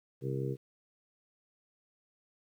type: harmonic tone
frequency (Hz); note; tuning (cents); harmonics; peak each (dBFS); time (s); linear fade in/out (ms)
67; C2; +42; 2 / 3 / 4 / 5 / 6 / 7; -34 / -44 / -46 / -41 / -39 / -41; 0.21-0.57; 50
effects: 11-bit